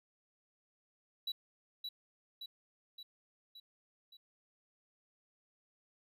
triangle tone with echo, 3928 Hz, B7, 10 cents flat, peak -34 dBFS, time 1.27-1.32 s, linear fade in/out 5 ms, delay 570 ms, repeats 5, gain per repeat -4 dB, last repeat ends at 4.17 s, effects none

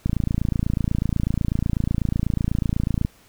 click train, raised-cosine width 5 ms, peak -9 dBFS, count 85, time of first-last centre 0.06-3.049 s, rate 28.1 Hz, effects pink hiss -54 dBFS RMS until 3.28 s

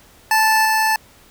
25% pulse tone with level steps, 877 Hz, A5, 6 cents flat, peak -9 / -11 dBFS, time 0.31-0.96 s, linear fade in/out 2 ms, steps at 0.65 s, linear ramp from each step 2 ms, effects pink hiss -49 dBFS RMS until 1.3 s

